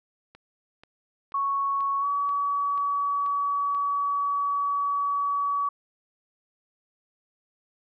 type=click train; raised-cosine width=0.3 ms; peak=-32 dBFS; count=8; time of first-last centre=0.35-3.748 s; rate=2.06 Hz
type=tone with pitch glide; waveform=sine; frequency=1108.7 to 1136.6 Hz; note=C#6 to C#6; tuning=0 to +43 cents; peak=-23 dBFS; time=1.34-5.69 s; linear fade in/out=5 ms; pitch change=+43 cents; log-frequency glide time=2-2.06 s
effects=none